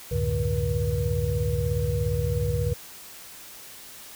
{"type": "tone cluster", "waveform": "sine", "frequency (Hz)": [70.1, 93.1, 109.9, 147.8, 481.4], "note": ["C#2", "F#2", "A2", "D3", "B4"], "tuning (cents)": [20, 11, -2, 11, -44], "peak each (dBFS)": -29, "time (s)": [0.11, 2.74], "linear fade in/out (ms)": 10, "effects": ["white hiss -44 dBFS RMS until 4.15 s"]}